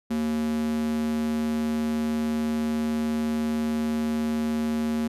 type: tone with high-pass filter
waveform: square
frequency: 76.9 Hz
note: D#2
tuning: 20 cents flat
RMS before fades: -26 dBFS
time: 0.1-5.08 s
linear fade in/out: 10 ms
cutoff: 220 Hz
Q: 3.8
effects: resampled to 32000 Hz